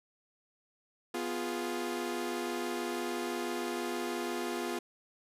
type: chord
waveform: sawtooth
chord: F diminished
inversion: second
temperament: equal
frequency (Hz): 246.9 / 349.2 / 415.3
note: Cb4 / F4 / Ab4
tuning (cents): 0 / 0 / 0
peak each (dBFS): -35 / -32 / -36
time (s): 1.14-4.79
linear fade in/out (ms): 5
effects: resampled to 32000 Hz